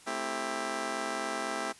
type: chord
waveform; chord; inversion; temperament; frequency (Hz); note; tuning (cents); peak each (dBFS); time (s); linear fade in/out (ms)
10% pulse; A minor seventh; none; just; 220 / 264 / 330 / 396; A3 / C4 / E4 / G4; 0 / +16 / +2 / +18; -31; 0.06-1.73; 20
effects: white hiss -55 dBFS RMS until 1.79 s + resampled to 24000 Hz